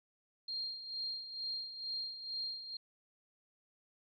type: tone with tremolo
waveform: sine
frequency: 4210 Hz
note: C8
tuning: 10 cents sharp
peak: -36 dBFS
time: 0.48-2.77 s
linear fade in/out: 5 ms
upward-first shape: sine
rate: 2.2 Hz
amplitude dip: 65%
effects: none